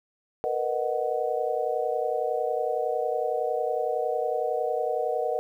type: chord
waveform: sine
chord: B major seventh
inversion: third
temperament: just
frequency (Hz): 463 / 493.9 / 617.4 / 740.8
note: A#4 / B4 / D#5 / F#5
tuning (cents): -12 / 0 / -14 / +2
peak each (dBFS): -30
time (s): 0.44-5.39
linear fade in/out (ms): 0
effects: 10-bit